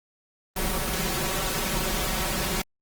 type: noise with comb filter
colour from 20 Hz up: pink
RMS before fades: -27 dBFS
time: 0.56-2.62 s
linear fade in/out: 5 ms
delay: 5.3 ms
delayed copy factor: +0.85
effects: Opus 24 kbps